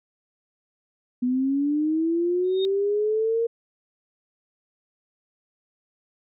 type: linear sweep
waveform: sine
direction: up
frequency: 244.9 to 466.2 Hz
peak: -20 dBFS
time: 1.22-3.47 s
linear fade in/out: 10 ms
type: tone with exponential growth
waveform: sine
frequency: 3700 Hz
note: A#7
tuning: 14 cents flat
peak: -26 dBFS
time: 2.44-2.65 s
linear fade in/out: 0 ms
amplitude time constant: 45 ms
effects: none